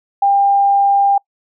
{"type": "tone", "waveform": "sine", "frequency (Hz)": 798, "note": "G5", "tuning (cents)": 31, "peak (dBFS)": -9, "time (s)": [0.22, 1.18], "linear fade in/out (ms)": 5, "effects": ["noise-tail reverb RT60 0.1 s tail -26 dB re dry"]}